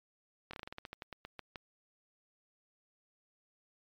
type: slowing click train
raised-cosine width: 0.3 ms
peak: -27 dBFS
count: 15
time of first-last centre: 0.51-1.558 s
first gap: 24 ms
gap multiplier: 1.16
effects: MP3 96 kbps